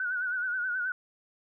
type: tone with vibrato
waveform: sine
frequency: 1480 Hz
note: F#6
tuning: in tune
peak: -28 dBFS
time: 0-0.92 s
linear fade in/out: 2 ms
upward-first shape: sine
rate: 9.4 Hz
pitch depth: 68 cents each way
effects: none